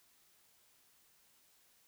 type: silence
effects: white hiss -69 dBFS RMS until 1.87 s